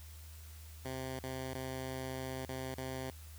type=tone with dropouts; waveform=10% pulse; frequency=130.81 Hz; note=C3; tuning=in tune; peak=-31 dBFS; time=0.85-3.1 s; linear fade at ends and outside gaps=2 ms; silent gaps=1.192-1.238 / 1.538-1.55 / 2.452-2.489 / 2.744-2.78 s; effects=added 78 Hz sine -49 dBFS peak until 3.38 s + white hiss -58 dBFS RMS until 3.38 s